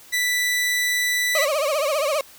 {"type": "tone", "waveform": "sawtooth", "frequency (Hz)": 1976, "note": "B6", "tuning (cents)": 0, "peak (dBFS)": -16, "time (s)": [0.12, 1.46], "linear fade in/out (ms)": 20}
{"type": "tone with vibrato", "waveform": "35% pulse", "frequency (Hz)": 587.3, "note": "D5", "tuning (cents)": 0, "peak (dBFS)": -18, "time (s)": [1.35, 2.21], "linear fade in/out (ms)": 2, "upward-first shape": "triangle", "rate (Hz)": 15, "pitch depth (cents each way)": 170}
{"effects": ["white hiss -47 dBFS RMS until 2.38 s"]}